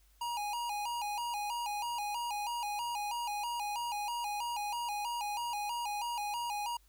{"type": "tone with vibrato", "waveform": "square", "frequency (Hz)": 887, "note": "A5", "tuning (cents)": 14, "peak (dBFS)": -35, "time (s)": [0.21, 6.77], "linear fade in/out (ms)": 5, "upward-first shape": "square", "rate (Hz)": 3.1, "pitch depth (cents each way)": 120, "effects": ["added 50 Hz sine -63 dBFS peak until 6.88 s", "white hiss -70 dBFS RMS until 6.88 s"]}